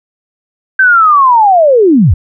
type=linear sweep; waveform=sine; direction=down; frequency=1568 to 61.74 Hz; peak=-3 dBFS; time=0.79-2.14 s; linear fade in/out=5 ms; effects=none